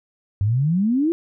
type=exponential sweep; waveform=sine; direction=up; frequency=95.5 to 346.2 Hz; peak=-16 dBFS; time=0.41-1.12 s; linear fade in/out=0 ms; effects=none